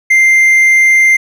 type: tone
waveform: triangle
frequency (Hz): 2093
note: C7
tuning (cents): 0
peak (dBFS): -3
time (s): 0.1-1.17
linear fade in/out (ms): 10
effects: none